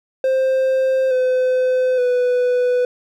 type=tone with pitch steps; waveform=triangle; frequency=525 / 510.1 / 495.5 Hz; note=C5 / C5 / B4; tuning=+6 / -44 / +6 cents; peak=-12 dBFS; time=0.24-2.85 s; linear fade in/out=2 ms; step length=870 ms; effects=none